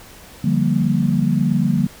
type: chord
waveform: sine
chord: G minor seventh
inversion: second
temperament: equal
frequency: 146.83 / 174.61 / 196 / 233.1 Hz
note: D3 / F3 / G3 / Bb3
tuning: 0 / 0 / 0 / 0 cents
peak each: -20 dBFS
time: 0.44-1.87 s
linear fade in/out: 5 ms
effects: pink hiss -42 dBFS RMS until 2 s